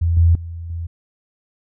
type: tone with level steps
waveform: sine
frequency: 84.1 Hz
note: E2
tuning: 35 cents sharp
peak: -14 / -9 / -27 / -23 dBFS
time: 0.01-0.87 s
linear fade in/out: 10 ms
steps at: 0.17 / 0.35 / 0.7 s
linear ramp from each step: 2 ms
effects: none